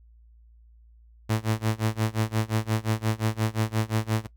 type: tone with tremolo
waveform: sawtooth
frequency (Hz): 110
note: A2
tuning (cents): 0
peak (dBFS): -17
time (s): 1.29-4.27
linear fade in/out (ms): 10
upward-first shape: sine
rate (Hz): 5.7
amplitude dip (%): 95
effects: noise-tail reverb RT60 0.1 s tail -18 dB re dry + added 57 Hz sine -51 dBFS peak until 4.36 s